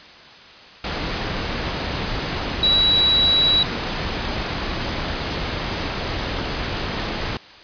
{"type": "tone in noise", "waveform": "sine", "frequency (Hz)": 3904, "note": "B7", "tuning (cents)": -21, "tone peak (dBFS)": -14, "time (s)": [2.63, 3.63], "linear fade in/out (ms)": 2, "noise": "pink", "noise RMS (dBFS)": -25, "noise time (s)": [0.84, 7.37], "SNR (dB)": 8, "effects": ["white hiss -43 dBFS RMS until 7.63 s", "resampled to 11025 Hz"]}